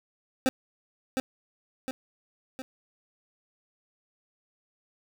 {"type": "tone with echo", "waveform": "25% pulse", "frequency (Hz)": 261.6, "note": "C4", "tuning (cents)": 0, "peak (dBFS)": -17, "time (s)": [0.46, 0.49], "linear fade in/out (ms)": 0, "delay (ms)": 710, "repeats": 3, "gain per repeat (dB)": -5, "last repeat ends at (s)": 2.62, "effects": []}